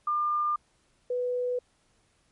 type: tone pair in turn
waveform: sine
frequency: 1200 / 494.7 Hz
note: D6 / B4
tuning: +37 / +3 cents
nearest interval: octave + minor third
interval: 1534 cents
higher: first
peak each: -24 / -26 dBFS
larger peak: first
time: 0.07-0.56 / 1.1-1.59 s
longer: neither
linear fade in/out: 5 ms
effects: pink hiss -68 dBFS RMS until 2.31 s + MP3 48 kbps